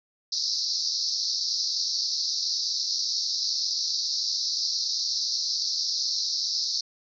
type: band-pass noise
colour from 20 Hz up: white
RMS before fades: -28 dBFS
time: 0.32-6.81 s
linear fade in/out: 5 ms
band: 4100 to 5700 Hz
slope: 96 dB/octave
effects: none